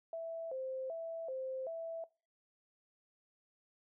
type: tone with vibrato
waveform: sine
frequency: 587.3 Hz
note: D5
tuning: in tune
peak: -38 dBFS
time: 0.13-2.04 s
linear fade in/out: 2 ms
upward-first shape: square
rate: 1.3 Hz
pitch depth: 200 cents each way
effects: noise-tail reverb RT60 0.3 s tail -21 dB re dry